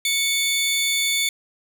sawtooth tone pair together, 2217 / 3519 Hz, C#7 / A7, 0 / 0 cents, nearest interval minor sixth, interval 800 cents, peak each -19 dBFS, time 0.05-1.29 s, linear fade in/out 2 ms, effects none

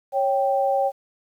sine tone pair together, 551.2 / 784 Hz, C#5 / G5, -10 / 0 cents, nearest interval tritone, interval 610 cents, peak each -21 dBFS, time 0.12-0.92 s, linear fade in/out 50 ms, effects 9-bit

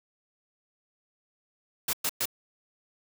white noise bursts, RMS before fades -28 dBFS, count 3, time 1.88-2.256 s, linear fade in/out 5 ms, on 52 ms, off 110 ms, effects none

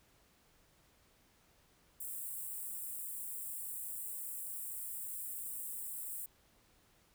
white high-pass noise, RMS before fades -43 dBFS, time 2-6.26 s, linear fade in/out 5 ms, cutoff 7700 Hz, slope 96 dB/octave, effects pink hiss -69 dBFS RMS until 7.14 s

